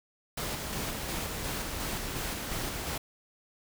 pink noise with tremolo, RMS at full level -34 dBFS, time 0.37-2.98 s, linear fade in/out 5 ms, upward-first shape square, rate 2.8 Hz, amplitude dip 25%, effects none

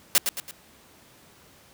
white noise with echo, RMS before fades -18 dBFS, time 0.15-0.18 s, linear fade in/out 0 ms, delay 110 ms, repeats 3, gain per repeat -7 dB, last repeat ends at 0.51 s, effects pink hiss -54 dBFS RMS until 1.73 s + high-pass 80 Hz 12 dB/octave

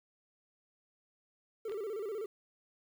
triangle tone with vibrato, 420 Hz, G#4, 19 cents sharp, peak -34 dBFS, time 1.65-2.26 s, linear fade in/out 5 ms, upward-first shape square, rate 16 Hz, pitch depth 110 cents each way
clicks, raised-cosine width 0.3 ms, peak -35 dBFS, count 2, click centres 1.696 / 1.721 s
effects 10-bit

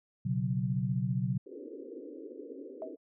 sine chord, B suspended second, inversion none, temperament equal, 123.47 / 138.59 / 185 Hz, B2 / C#3 / F#3, 0 / 0 / 0 cents, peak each -32 / -33 / -33 dBFS, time 0.25-1.38 s, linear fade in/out 10 ms
pink band-pass noise, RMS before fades -45 dBFS, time 1.46-2.96 s, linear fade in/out 10 ms, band 260 to 520 Hz, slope 96 dB/octave
sine tone with exponential decay, 639 Hz, D#5, 46 cents sharp, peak -32 dBFS, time 2.82-2.97 s, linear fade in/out 1 ms, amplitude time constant 31 ms
effects none

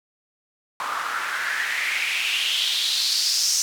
white noise with band-pass filter sweep, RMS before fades -24 dBFS, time 0.8-3.62 s, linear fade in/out 0 ms, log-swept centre 1100 to 6000 Hz, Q 4.3, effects none

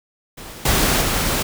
pink noise with level steps, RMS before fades -36 / -17 / -20 dBFS, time 0.37-1.43 s, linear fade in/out 10 ms, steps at 0.65 / 1.01 s, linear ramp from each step 5 ms, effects none

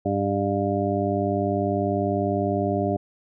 harmonic tone, 100 Hz, G2, 35 cents sharp, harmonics 1 / 2 / 3 / 4 / 6 / 7, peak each -28 / -28 / -28 / -28 / -28 / -28 dBFS, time 0.05-2.97 s, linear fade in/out 10 ms, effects none

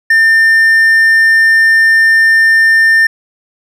triangle tone, 1800 Hz, A6, 39 cents sharp, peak -3 dBFS, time 0.1-3.07 s, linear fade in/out 5 ms, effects none

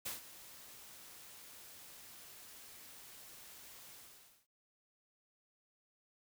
white noise with ADSR envelope, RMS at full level -40 dBFS, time 0.05-4.47 s, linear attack 13 ms, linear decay 140 ms, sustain -15 dB, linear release 540 ms, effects none

